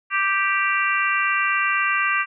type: harmonic tone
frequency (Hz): 392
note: G4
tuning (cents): 0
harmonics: 3 / 4 / 5 / 6 / 7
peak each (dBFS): -23 / -24 / -25 / -26 / -26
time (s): 0.1-2.26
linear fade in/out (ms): 50
effects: none